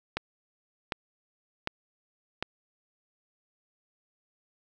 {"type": "click train", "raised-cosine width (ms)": 0.3, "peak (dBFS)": -13, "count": 4, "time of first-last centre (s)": [0.17, 2.426], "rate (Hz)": 1.33, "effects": []}